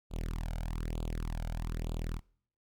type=tone with flanger; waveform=sawtooth; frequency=40.4 Hz; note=E1; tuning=34 cents flat; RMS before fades=-36 dBFS; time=0.1-2.21 s; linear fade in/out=50 ms; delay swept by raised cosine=0.26 to 1.36 ms; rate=1.1 Hz; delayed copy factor=+0.9; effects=noise-tail reverb RT60 0.6 s tail -24 dB re dry